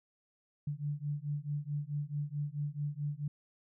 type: beating tone pair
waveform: sine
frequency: 144 / 148.6 Hz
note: D3 / D3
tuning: -34 / +21 cents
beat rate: 4.6 Hz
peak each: -37 / -37 dBFS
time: 0.67-3.28 s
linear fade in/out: 5 ms
effects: none